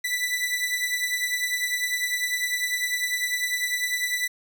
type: beating tone pair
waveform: sawtooth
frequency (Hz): 1975.5 / 1985.5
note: B6 / B6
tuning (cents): 0 / +9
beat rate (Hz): 10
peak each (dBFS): -23 / -25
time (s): 0.04-4.28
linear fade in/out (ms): 10
effects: none